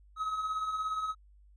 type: beating tone pair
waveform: triangle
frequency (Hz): 1261 / 1278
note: D#6 / D#6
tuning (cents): +23 / +46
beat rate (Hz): 17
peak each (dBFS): -39 / -30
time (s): 0.16-1.15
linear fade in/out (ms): 50
effects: added 50 Hz sine -56 dBFS peak until 1.56 s + resampled to 24000 Hz

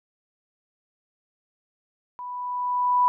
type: tone with level ramp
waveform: sine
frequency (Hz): 987.8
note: B5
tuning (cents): 0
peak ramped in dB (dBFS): -33 to -15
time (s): 2.19-3.08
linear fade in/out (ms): 0
effects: none

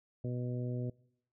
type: harmonic tone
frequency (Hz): 123.47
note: B2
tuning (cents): 0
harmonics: 1 / 2 / 3 / 4 / 5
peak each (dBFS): -35 / -41 / -44 / -46 / -49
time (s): 0.24-0.9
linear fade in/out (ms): 5
effects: noise-tail reverb RT60 0.7 s tail -24 dB re dry

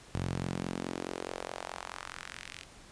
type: tone with high-pass filter sweep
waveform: sawtooth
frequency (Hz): 44.72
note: F1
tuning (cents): +42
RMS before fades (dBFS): -39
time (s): 0.14-2.64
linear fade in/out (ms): 10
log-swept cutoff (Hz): 97 to 2600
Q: 1.6
effects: pink hiss -54 dBFS RMS until 2.91 s + resampled to 22050 Hz

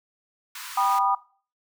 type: high-pass noise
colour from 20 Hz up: pink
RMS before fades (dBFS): -38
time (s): 0.55-0.99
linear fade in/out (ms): 5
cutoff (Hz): 940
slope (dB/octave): 96
type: chord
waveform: sine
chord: G augmented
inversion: none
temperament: just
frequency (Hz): 784 / 980 / 1225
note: G5 / B5 / D#6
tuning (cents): 0 / -14 / -27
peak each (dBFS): -24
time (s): 0.77-1.15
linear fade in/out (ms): 5
effects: noise-tail reverb RT60 0.4 s tail -18 dB re dry

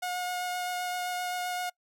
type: tone with vibrato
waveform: sawtooth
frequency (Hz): 721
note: F#5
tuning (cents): -45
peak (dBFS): -27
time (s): 0.02-1.7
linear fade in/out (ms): 10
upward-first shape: sine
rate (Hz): 7.7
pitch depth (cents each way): 10
effects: noise-tail reverb RT60 0.1 s tail -25 dB re dry

